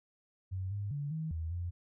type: tone with pitch steps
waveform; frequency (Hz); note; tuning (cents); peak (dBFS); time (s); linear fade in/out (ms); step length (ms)
sine; 94 / 101.5 / 143.8 / 158.6 / 81 / 87.3; F#2 / G#2 / D3 / D#3 / E2 / F2; +28 / -39 / -36 / +33 / -30 / 0; -34; 0.51-1.71; 20; 200
effects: none